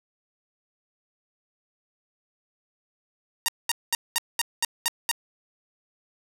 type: tone bursts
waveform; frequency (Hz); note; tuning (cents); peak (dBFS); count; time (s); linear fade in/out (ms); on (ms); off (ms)
5% pulse; 932.3; A#5; 0; -9; 8; 3.46-5.114; 0; 23; 210
effects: none